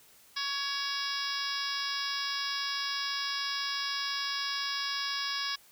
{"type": "harmonic tone with a mistuned harmonic", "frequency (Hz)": 558, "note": "C#5", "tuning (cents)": 11, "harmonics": [2, 3, 4, 5, 6, 7, 8, 9, 10], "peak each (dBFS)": [-39, -38, -43, -44, -40, -40, -44, -36, -42], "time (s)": [0.36, 5.56], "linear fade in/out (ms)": 10, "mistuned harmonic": 4, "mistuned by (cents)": 25, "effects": ["white hiss -59 dBFS RMS until 5.71 s"]}